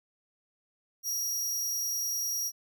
sawtooth tone, 5690 Hz, F8, 31 cents sharp, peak -27 dBFS, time 1.03-2.52 s, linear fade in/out 50 ms, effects none

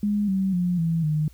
sine tone with pitch steps, 206.5 / 191.56 / 177.7 / 164.85 / 152.92 Hz, G#3 / G3 / F3 / E3 / D#3, -10 / -40 / +30 / 0 / -30 cents, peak -20 dBFS, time 0.03-1.28 s, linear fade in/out 2 ms, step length 250 ms, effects added 60 Hz sine -47 dBFS peak until 1.33 s + white hiss -59 dBFS RMS until 1.33 s

